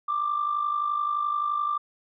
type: tone with amplitude modulation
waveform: sine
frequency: 1181 Hz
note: D6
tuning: 9 cents sharp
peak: -20 dBFS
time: 0.08-1.78 s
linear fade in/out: 10 ms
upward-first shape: sine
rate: 51.6 Hz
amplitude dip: 65%
effects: tanh soft clip ceiling -18 dBFS